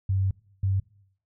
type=tone pair in turn; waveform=sine; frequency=96.1 / 96.71 Hz; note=G2 / G2; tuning=-34 / -23 cents; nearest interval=unison; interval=11 cents; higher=second; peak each=-21 dBFS; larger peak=neither; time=0.09-0.31 / 0.63-0.8 s; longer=first; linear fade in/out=5 ms; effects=noise-tail reverb RT60 0.7 s tail -23 dB re dry